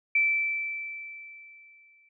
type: tone with exponential decay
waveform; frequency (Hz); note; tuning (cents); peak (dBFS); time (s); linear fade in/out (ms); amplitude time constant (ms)
sine; 2327; D7; -17; -19; 0.15-2.09; 5; 420
effects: none